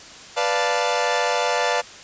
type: chord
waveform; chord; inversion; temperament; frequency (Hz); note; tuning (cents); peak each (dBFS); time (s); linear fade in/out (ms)
sawtooth; B half-diminished seventh; none; equal; 493.9 / 587.3 / 698.5 / 880; B4 / D5 / F5 / A5; 0 / 0 / 0 / 0; -21; 0.36-1.82; 20
effects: white hiss -41 dBFS RMS until 2.03 s + resampled to 16000 Hz